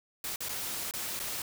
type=noise with dropouts; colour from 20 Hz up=white; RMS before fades=-36 dBFS; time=0.24-1.42 s; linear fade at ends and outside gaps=2 ms; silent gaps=0.36-0.405 / 0.487-0.492 / 0.911-0.937 / 1.193-1.199 s; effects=none